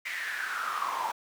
brown noise with high-pass filter sweep, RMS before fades -33 dBFS, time 0.05-1.12 s, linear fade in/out 10 ms, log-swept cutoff 2100 to 890 Hz, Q 8, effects none

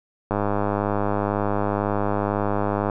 click train, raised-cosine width 1 ms, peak -9 dBFS, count 265, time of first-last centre 0.31-2.898 s, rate 102 Hz, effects none

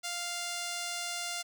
5% pulse tone, 698.5 Hz, F5, in tune, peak -23 dBFS, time 0.03-1.43 s, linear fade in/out 20 ms, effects none

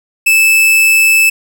45% pulse tone, 2625 Hz, E7, 8 cents flat, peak -6 dBFS, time 0.26-1.3 s, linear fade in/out 10 ms, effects none

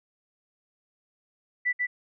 sine tone with echo, 1975.5 Hz, B6, in tune, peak -22 dBFS, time 1.65-1.73 s, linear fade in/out 20 ms, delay 140 ms, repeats 1, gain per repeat -2 dB, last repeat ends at 1.87 s, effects none

